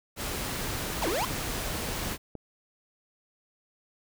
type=noise; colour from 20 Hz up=pink; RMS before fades=-33 dBFS; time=0.16-2.18 s; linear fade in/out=50 ms
type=clicks; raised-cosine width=2 ms; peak=-25 dBFS; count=10; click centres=0.902 / 1.084 / 1.137 / 1.309 / 1.353 / 1.754 / 1.801 / 1.888 / 2.063 / 2.353 s
type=exponential two-way sweep; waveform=square; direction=down then up; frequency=1108.7 to 302.5 to 1108.7 Hz; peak=-28 dBFS; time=1.02-1.25 s; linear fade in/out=2 ms; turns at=1.08 s
effects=none